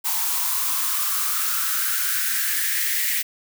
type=noise with high-pass filter sweep; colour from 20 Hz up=blue; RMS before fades=-23 dBFS; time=0.04-3.23 s; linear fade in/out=20 ms; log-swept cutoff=890 to 2000 Hz; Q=6; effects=none